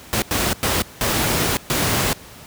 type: noise bursts at uneven times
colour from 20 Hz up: pink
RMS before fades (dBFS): -19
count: 5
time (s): 0.13-0.22 / 0.31-0.53 / 0.63-0.82 / 1.01-1.57 / 1.7-2.13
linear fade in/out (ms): 0
effects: pink hiss -41 dBFS RMS until 2.46 s + high-pass 60 Hz 12 dB/octave